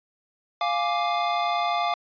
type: chord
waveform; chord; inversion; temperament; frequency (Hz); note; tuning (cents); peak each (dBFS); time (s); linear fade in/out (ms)
square; D diminished; first; equal; 698.5 / 830.6 / 1174.7; F5 / Ab5 / D6; 0 / 0 / 0; -26 / -30 / -28; 0.61-1.94; 2
effects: resampled to 11025 Hz